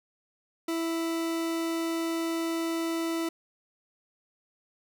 40% pulse tone, 330 Hz, E4, 2 cents sharp, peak -27 dBFS, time 0.68-3.29 s, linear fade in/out 5 ms, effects none

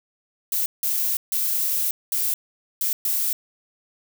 violet noise bursts at uneven times, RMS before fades -23 dBFS, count 6, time 0.52-0.66 / 0.83-1.17 / 1.32-1.91 / 2.12-2.34 / 2.81-2.93 / 3.05-3.33 s, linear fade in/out 2 ms, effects none

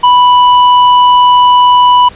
triangle tone with tanh clipping, 987.8 Hz, B5, in tune, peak -4 dBFS, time 0.03-2.09 s, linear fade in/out 10 ms, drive 13 dB, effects pink hiss -34 dBFS RMS until 2.15 s + resampled to 8000 Hz

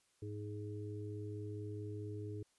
harmonic tone, 104.4 Hz, G#2, 10 cents sharp, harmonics 1 / 3 / 4, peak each -43 / -49 / -48 dBFS, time 0.22-2.43 s, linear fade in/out 5 ms, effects white hiss -75 dBFS RMS until 2.58 s + resampled to 24000 Hz

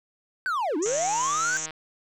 triangle linear two-way sweep, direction down then up, 1568 to 283.8 to 1568 Hz, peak -22 dBFS, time 0.46-1.57 s, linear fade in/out 0 ms, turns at 0.77 s
white band-pass noise, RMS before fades -32 dBFS, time 0.82-1.66 s, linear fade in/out 5 ms, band 5800 to 7300 Hz, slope 96 dB/octave
click train, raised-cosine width 0.3 ms, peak -22 dBFS, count 134, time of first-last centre 0.86-1.707 s, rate 157 Hz
effects none

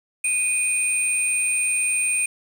sine tone pair together, 2477 / 8876 Hz, D#7 / C#9, -8 / +1 cents, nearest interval octave + minor seventh, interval 2209 cents, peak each -21 dBFS, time 0.24-2.26 s, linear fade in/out 5 ms, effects tanh soft clip ceiling -13 dBFS + 7-bit

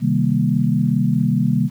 sine chord, C minor seventh, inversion none, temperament equal, 130.81 / 155.56 / 196 / 233.1 Hz, C3 / Eb3 / G3 / Bb3, 0 / 0 / 0 / 0 cents, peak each -20 dBFS, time 0-1.7 s, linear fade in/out 50 ms, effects 8-bit

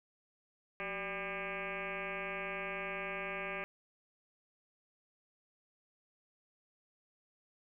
sine tone with frequency modulation, 1403 Hz, F6, 8 cents sharp, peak -37 dBFS, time 0.8-3.64 s, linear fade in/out 0 ms, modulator 204 Hz, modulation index 5.6, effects 13-bit

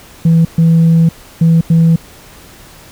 sine tone bursts at uneven times, 164.81 Hz, E3, in tune, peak -3 dBFS, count 4, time 0.25-0.45 / 0.58-1.09 / 1.41-1.61 / 1.7-1.96 s, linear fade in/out 5 ms, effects tanh soft clip ceiling -3 dBFS + pink hiss -38 dBFS RMS until 2.91 s

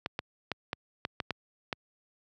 clicks, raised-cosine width 0.3 ms, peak -15 dBFS, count 8, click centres 0.061 / 0.191 / 0.517 / 0.731 / 1.051 / 1.202 / 1.307 / 1.728 s, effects high-pass 80 Hz 12 dB/octave

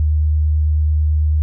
sine tone with vibrato, 76.3 Hz, D#2, 33 cents flat, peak -12 dBFS, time 0-1.42 s, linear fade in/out 0 ms, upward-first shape sine, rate 9.1 Hz, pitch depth 10 cents each way, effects none

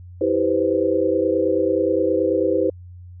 sine chord, C major seventh, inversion first, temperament equal with one note detuned, 323.8 / 392 / 493.9 / 523.3 Hz, E4 / G4 / B4 / C5, -31 / 0 / 0 / 0 cents, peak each -22 dBFS, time 0.21-2.7 s, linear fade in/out 5 ms, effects added 89 Hz sine -37 dBFS peak until 3.2 s

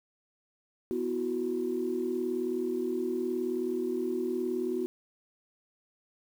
sine chord, B suspended fourth, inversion none, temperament equal with one note detuned, 246.9 / 329.6 / 368.7 Hz, B3 / E4 / F#4, 0 / 0 / -6 cents, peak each -34 / -35 / -30 dBFS, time 0.91-4.86 s, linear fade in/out 0 ms, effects tanh soft clip ceiling -20 dBFS + 9-bit

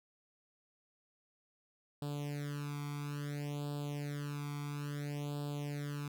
sawtooth tone with flanger, 145.1 Hz, D3, 21 cents flat, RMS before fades -40 dBFS, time 2.02-6.08 s, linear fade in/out 2 ms, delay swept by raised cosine 0.24 to 0.88 ms, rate 0.59 Hz, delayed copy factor +0.95, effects none

